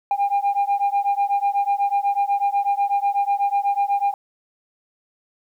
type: beating tone pair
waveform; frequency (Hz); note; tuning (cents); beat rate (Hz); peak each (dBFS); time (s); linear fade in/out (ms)
sine; 800 / 808.1; G5 / G#5; +35 / -48; 8.1; -19; 0.11-4.14; 2
effects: tanh soft clip ceiling -14 dBFS + 9-bit